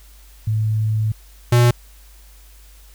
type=tone pair in turn; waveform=sine / square; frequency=108.7 / 120.69 Hz; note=A2 / B2; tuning=-21 / -39 cents; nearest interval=major second; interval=182 cents; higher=second; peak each=-16 / -11 dBFS; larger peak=second; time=0.47-1.12 / 1.52-1.71 s; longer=first; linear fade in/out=5 ms; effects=added 50 Hz sine -43 dBFS peak until 2.94 s + white hiss -51 dBFS RMS until 2.94 s